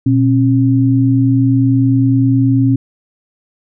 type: tone pair together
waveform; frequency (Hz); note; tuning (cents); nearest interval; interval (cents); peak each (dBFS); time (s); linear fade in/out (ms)
sine; 120.3 / 270.1; B2 / C#4; -45 / -45; octave + major second; 1400; -11; 0.06-2.76; 5
effects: none

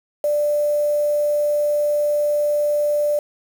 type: tone with quantisation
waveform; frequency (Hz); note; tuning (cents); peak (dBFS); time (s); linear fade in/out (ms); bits
sine; 590; D5; +8; -16; 0.24-3.19; 2; 6
effects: none

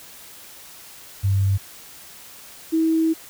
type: tone pair in turn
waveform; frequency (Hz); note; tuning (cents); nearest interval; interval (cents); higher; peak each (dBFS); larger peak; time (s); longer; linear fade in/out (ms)
sine; 98 / 322.5; G2 / E4; 0 / -38; octave + major sixth; 2062; second; -16; neither; 1.23-1.58 / 2.72-3.14; second; 20
effects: white hiss -43 dBFS RMS until 3.29 s

